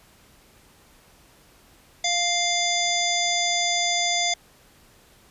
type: harmonic tone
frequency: 698.5 Hz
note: F5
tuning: in tune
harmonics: 1 / 3 / 5 / 7 / 9 / 10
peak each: -27 / -27 / -26 / -29 / -30 / -30 dBFS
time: 2.04-4.34 s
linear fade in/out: 5 ms
effects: pink hiss -55 dBFS RMS until 5.3 s + resampled to 32000 Hz